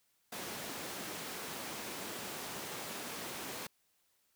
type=high-pass noise; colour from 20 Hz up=pink; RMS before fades=-43 dBFS; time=0.32-3.67 s; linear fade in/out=5 ms; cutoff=210 Hz; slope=12 dB/octave; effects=white hiss -75 dBFS RMS until 4.35 s